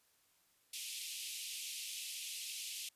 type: band-pass noise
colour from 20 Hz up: pink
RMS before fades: -45 dBFS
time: 0.73-2.89 s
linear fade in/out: 5 ms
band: 2500 to 13000 Hz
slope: 48 dB/octave
effects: white hiss -73 dBFS RMS until 2.95 s + resampled to 32000 Hz